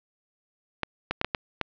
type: clicks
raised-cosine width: 0.3 ms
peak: -9 dBFS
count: 6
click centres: 0.833 / 1.11 / 1.214 / 1.246 / 1.348 / 1.613 s
effects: low-pass 4000 Hz 12 dB/octave